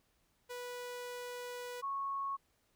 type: tone pair in turn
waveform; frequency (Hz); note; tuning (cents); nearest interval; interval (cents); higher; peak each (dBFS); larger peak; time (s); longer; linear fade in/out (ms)
sawtooth / sine; 490.9 / 1102; B4 / C#6; -10 / -11; octave + major second; 1399; second; -38 / -35; second; 0.49-1.82 / 1.82-2.37; first; 20
effects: pink hiss -75 dBFS RMS until 2.75 s